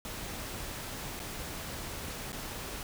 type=noise with dropouts; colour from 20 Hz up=pink; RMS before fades=-40 dBFS; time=0.05-2.83 s; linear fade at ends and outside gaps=1 ms; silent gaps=1.194-1.2 / 2.321-2.328 s; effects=none